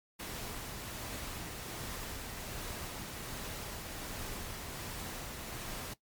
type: noise with tremolo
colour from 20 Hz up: pink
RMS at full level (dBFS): -41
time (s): 0.19-5.94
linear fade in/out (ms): 10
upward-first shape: triangle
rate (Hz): 1.3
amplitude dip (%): 25
effects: noise-tail reverb RT60 0.1 s tail -17 dB re dry + MP3 96 kbps